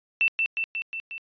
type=tone with echo; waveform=sine; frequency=2673 Hz; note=E7; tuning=23 cents sharp; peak=-18 dBFS; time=0.21-0.28 s; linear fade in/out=0 ms; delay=180 ms; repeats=5; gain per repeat=-3 dB; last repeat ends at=1.18 s; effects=resampled to 11025 Hz